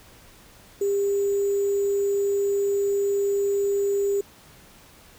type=tone with sample-and-hold; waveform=sine; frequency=400 Hz; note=G4; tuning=35 cents sharp; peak=-20 dBFS; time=0.81-4.21 s; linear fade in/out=5 ms; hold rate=7350 Hz; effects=pink hiss -51 dBFS RMS until 5.18 s